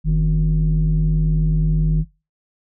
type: tone pair together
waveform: sine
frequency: 46.12 / 156.9 Hz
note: F#1 / D#3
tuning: -5 / +15 cents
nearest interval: octave + major sixth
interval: 2120 cents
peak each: -15 dBFS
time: 0.04-2.05 s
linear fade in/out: 50 ms
effects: noise-tail reverb RT60 0.3 s tail -23 dB re dry + tanh soft clip ceiling -10 dBFS